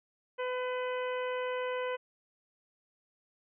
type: harmonic tone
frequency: 503 Hz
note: B4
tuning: 32 cents sharp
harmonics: 1 / 2 / 3 / 4 / 5 / 6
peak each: -33 / -39 / -43 / -45 / -47 / -49 dBFS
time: 0.38-1.97 s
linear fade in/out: 20 ms
effects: none